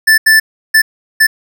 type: tone bursts at uneven times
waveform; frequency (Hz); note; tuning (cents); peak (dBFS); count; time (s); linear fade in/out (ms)
square; 1760; A6; 0; -5; 4; 0.07-0.18 / 0.26-0.4 / 0.74-0.82 / 1.2-1.27; 10
effects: none